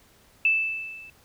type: tone with level ramp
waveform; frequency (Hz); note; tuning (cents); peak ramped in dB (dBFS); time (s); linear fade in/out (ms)
sine; 2637; E7; 0; -16 to -43; 0.45-1.1; 2
effects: pink hiss -58 dBFS RMS until 1.24 s